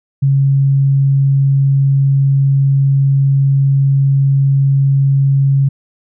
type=tone; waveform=sine; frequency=137.5 Hz; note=C#3; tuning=14 cents flat; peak=-8 dBFS; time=0.22-5.69 s; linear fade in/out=10 ms; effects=none